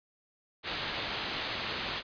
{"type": "low-pass noise", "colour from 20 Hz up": "white", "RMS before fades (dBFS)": -36, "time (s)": [0.63, 2.03], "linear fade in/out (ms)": 50, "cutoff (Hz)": 4400, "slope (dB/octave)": 48, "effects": ["resampled to 11025 Hz"]}